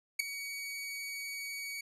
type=tone with ADSR envelope; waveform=sawtooth; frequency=2254 Hz; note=C#7; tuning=28 cents sharp; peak=-20 dBFS; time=0.19-1.81 s; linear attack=10 ms; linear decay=5 ms; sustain=-15 dB; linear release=5 ms; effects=resampled to 32000 Hz